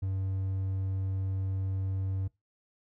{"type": "tone", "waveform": "triangle", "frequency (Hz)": 95.7, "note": "G2", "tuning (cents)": -41, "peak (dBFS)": -27, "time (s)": [0.02, 2.28], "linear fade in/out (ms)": 10, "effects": ["noise-tail reverb RT60 0.2 s tail -22 dB re dry"]}